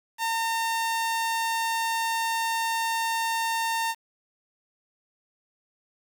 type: tone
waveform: sawtooth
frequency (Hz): 910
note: A#5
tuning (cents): -42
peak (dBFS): -21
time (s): 0.18-3.95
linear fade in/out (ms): 50
effects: 8-bit